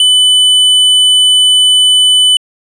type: tone with hard clipping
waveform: sine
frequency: 3000 Hz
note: F#7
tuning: 23 cents sharp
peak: -6 dBFS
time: 0-2.37 s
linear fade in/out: 2 ms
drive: 10 dB
effects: resampled to 22050 Hz